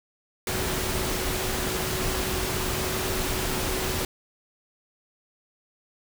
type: tone in noise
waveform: sine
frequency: 372.6 Hz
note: F#4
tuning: 12 cents sharp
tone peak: -34 dBFS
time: 0.47-4.05 s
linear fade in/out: 2 ms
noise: pink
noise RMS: -28 dBFS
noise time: 0.47-4.05 s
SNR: -9 dB
effects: none